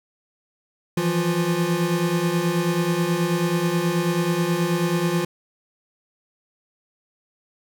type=tone cluster; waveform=square; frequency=164.8 / 174.1 / 351.5 Hz; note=E3 / F3 / F4; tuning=0 / -5 / +11 cents; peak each=-25 dBFS; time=0.97-5.25 s; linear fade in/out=5 ms; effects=none